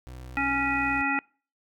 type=tone; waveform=30% pulse; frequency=63 Hz; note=B1; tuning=35 cents sharp; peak=-37 dBFS; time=0.07-1.02 s; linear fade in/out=0 ms
type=harmonic tone; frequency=277.2 Hz; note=C#4; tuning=in tune; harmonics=1 / 3 / 5 / 7 / 9; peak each=-30 / -30 / -30 / -30 / -30 dBFS; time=0.37-1.19 s; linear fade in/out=0 ms
effects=noise-tail reverb RT60 0.4 s tail -26 dB re dry